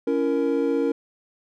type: chord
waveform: triangle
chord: A# diminished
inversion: first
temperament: just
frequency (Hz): 279.7 / 335.6 / 466.2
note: C#4 / E4 / A#4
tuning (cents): +16 / +31 / 0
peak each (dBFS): -22 / -25 / -21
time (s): 0.07-0.92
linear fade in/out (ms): 5
effects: none